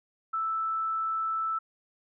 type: tone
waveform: sine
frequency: 1318.5 Hz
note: E6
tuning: in tune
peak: -27 dBFS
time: 0.33-1.59 s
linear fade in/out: 10 ms
effects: none